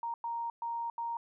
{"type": "tone bursts at uneven times", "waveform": "sine", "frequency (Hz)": 932.3, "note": "A#5", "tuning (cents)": 0, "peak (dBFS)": -33, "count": 4, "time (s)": [[0.03, 0.14], [0.24, 0.5], [0.62, 0.9], [0.98, 1.17]], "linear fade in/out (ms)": 2, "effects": []}